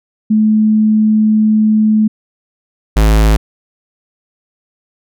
sine / square tone pair in turn, 215.7 / 53.58 Hz, A3 / A1, -34 / -45 cents, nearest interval 2 octaves, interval 2411 cents, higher first, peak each -7 dBFS, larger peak neither, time 0.3-2.08 / 2.96-3.37 s, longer first, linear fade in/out 10 ms, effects none

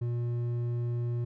sine tone with hard clipping, 119.6 Hz, A#2, 45 cents sharp, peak -30 dBFS, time 0.01-1.25 s, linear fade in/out 10 ms, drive 6 dB, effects none

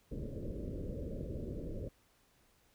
pink low-pass noise, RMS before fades -41 dBFS, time 0.11-1.89 s, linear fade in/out 10 ms, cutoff 590 Hz, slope 96 dB/octave, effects pink hiss -70 dBFS RMS until 2.74 s

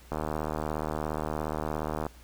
click train, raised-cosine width 1 ms, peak -17 dBFS, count 151, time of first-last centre 0.12-2.066 s, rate 77.1 Hz, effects added 60 Hz sine -51 dBFS peak until 2.23 s + pink hiss -56 dBFS RMS until 2.23 s

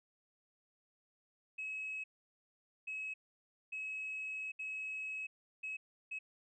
sine tone bursts at uneven times, 2567 Hz, E7, 47 cents flat, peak -38 dBFS, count 6, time 1.58-2.04 / 2.87-3.14 / 3.72-4.52 / 4.59-5.27 / 5.63-5.77 / 6.11-6.19 s, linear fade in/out 10 ms, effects tanh soft clip ceiling -35 dBFS

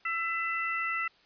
harmonic tone, 668 Hz, E5, 23 cents sharp, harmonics 2 / 3 / 4, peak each -33 / -32 / -36 dBFS, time 0.05-1.08 s, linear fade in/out 5 ms, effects white hiss -62 dBFS RMS until 1.25 s + resampled to 11025 Hz

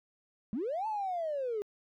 triangle linear two-way sweep, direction up then down, 190 to 891 to 399.4 Hz, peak -28 dBFS, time 0.53-1.62 s, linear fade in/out 0 ms, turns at 0.87 s, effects tanh soft clip ceiling -29 dBFS

